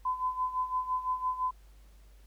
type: tone with tremolo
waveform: sine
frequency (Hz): 1015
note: B5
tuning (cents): +47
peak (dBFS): -26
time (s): 0.05-1.51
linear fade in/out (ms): 5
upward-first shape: sine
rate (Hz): 5.9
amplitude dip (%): 75
effects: added 50 Hz sine -53 dBFS peak until 2.26 s + pink hiss -66 dBFS RMS until 2.26 s